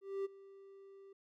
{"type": "tone with ADSR envelope", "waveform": "triangle", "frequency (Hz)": 392, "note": "G4", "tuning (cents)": 0, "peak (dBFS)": -32, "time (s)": [0.01, 1.13], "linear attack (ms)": 240, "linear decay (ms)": 20, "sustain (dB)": -20, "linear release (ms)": 5, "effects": []}